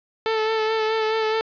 sawtooth tone with vibrato, 439.8 Hz, A4, 1 cent flat, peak -16 dBFS, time 0.26-1.41 s, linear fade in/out 0 ms, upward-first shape sine, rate 4.7 Hz, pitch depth 23 cents each way, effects resampled to 11025 Hz + 7-bit

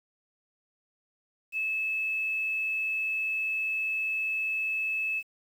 sine tone, 2605 Hz, E7, 21 cents flat, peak -27 dBFS, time 1.52-5.23 s, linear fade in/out 50 ms, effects 9-bit

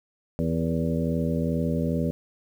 harmonic tone with a mistuned harmonic, 82.41 Hz, E2, in tune, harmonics 1 / 2 / 3 / 4 / 5 / 6 / 7, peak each -32 / -26 / -28 / -37 / -36 / -33 / -34 dBFS, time 0.39-2.11 s, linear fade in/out 0 ms, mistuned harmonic 6, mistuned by -37 cents, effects 9-bit

